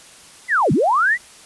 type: linear two-way sweep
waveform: sine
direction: down then up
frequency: 2092 to 118.3 to 2038 Hz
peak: -13 dBFS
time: 0.48-1.18 s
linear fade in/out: 50 ms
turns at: 0.72 s
effects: white hiss -44 dBFS RMS until 1.45 s + resampled to 24000 Hz